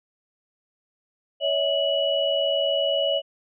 sine tone cluster, 563 / 643 / 2936 Hz, C#5 / E5 / F#7, +27 / -43 / -14 cents, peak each -24 / -25 / -25 dBFS, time 1.4-3.22 s, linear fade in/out 50 ms, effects none

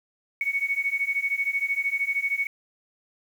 sine beating tone pair, 2217 / 2230 Hz, C#7 / C#7, 0 / +10 cents, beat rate 13 Hz, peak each -27 / -26 dBFS, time 0.41-2.47 s, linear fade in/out 2 ms, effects 8-bit

